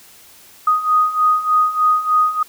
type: beating tone pair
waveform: sine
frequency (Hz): 1243 / 1246.3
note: D#6 / D#6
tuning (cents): -2 / +2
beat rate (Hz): 3.3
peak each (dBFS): -18 / -14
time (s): 0.67-2.43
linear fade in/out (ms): 5
effects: white hiss -45 dBFS RMS until 2.48 s